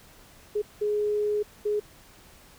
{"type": "tone bursts at uneven times", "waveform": "sine", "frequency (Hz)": 418.1, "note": "G#4", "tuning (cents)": 12, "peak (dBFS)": -23, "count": 3, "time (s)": [[0.55, 0.62], [0.81, 1.43], [1.65, 1.8]], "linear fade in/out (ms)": 10, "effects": ["pink hiss -53 dBFS RMS until 2.58 s"]}